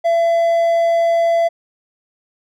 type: tone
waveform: triangle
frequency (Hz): 673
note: E5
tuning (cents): +36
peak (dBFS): -10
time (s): 0.04-1.49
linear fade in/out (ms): 20
effects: none